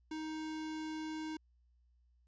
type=tone; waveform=square; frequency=313.1 Hz; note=D#4; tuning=11 cents sharp; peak=-40 dBFS; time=0.11-1.37 s; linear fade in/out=5 ms; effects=added 60 Hz sine -67 dBFS peak until 2.27 s + resampled to 16000 Hz